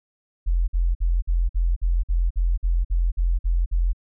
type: tone bursts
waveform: sine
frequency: 43 Hz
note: F1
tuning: 26 cents flat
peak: -17 dBFS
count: 13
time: 0.46-3.932 s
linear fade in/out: 20 ms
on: 220 ms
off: 51 ms
effects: none